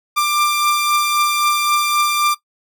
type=beating tone pair; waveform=sawtooth; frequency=1186 / 1189.8 Hz; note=D6 / D6; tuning=+17 / +22 cents; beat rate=3.8 Hz; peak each=-11 / -19 dBFS; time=0.16-2.35 s; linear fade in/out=20 ms; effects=noise-tail reverb RT60 0.1 s tail -19 dB re dry